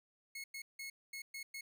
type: tone bursts at uneven times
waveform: sawtooth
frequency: 2178 Hz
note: C#7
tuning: 31 cents flat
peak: -40 dBFS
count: 6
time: 0.35-0.44 / 0.54-0.62 / 0.79-0.9 / 1.13-1.22 / 1.34-1.43 / 1.54-1.61 s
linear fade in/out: 5 ms
effects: none